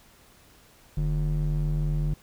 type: ring-modulated tone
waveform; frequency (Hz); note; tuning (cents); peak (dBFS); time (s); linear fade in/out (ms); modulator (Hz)
triangle; 96.4; G2; -28; -18; 0.97-2.14; 5; 54
effects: pink hiss -56 dBFS RMS until 2.22 s